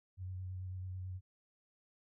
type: tone with vibrato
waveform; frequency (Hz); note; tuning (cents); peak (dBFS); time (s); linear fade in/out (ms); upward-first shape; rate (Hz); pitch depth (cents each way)
sine; 92.5; F#2; 0; -40; 0.17-1.21; 50; square; 9.1; 16
effects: none